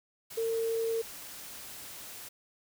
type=tone in noise; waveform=sine; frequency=454.2 Hz; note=A#4; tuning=45 cents flat; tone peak=-28 dBFS; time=0.37-1.02 s; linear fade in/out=10 ms; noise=white; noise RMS=-45 dBFS; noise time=0.3-2.29 s; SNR=+14 dB; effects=none